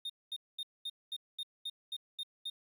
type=tone bursts; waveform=triangle; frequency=3676 Hz; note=A#7; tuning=25 cents flat; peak=-35 dBFS; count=10; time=0.05-2.5 s; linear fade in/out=5 ms; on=47 ms; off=220 ms; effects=11-bit